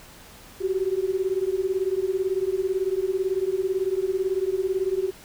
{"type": "beating tone pair", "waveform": "sine", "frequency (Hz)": [370, 388], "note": ["F#4", "G4"], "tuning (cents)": [0, -18], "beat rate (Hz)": 18, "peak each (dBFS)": -25, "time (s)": [0.6, 5.11], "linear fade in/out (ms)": 20, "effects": ["pink hiss -47 dBFS RMS until 5.24 s"]}